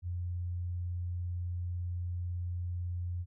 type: tone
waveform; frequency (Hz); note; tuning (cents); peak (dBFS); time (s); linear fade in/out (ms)
sine; 88.2; F2; +18; -33; 0.02-3.26; 50
effects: none